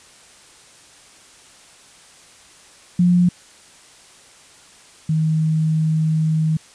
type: tone pair in turn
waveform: sine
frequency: 177.1 / 157.78 Hz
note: F3 / D#3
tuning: +24 / +24 cents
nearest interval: major second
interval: 200 cents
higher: first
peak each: -11 / -15 dBFS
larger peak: first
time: 2.99-3.29 / 5.09-6.57 s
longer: second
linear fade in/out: 5 ms
effects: white hiss -47 dBFS RMS until 6.74 s + resampled to 22050 Hz